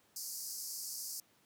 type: band-pass noise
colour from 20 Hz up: pink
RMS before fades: -43 dBFS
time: 0.16-1.2 s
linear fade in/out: 2 ms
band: 4600 to 16000 Hz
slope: 96 dB/octave
effects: pink hiss -69 dBFS RMS until 1.45 s + high-pass 150 Hz 12 dB/octave